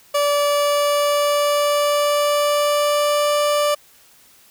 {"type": "tone with pitch glide", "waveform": "30% pulse", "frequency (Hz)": [579, 587.8], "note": ["D5", "D5"], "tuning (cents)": [-25, 1], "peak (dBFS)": -13, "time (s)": [0.14, 3.75], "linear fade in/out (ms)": 10, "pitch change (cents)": 26, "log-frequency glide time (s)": [0.4, 3.33], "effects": ["white hiss -51 dBFS RMS until 4.5 s"]}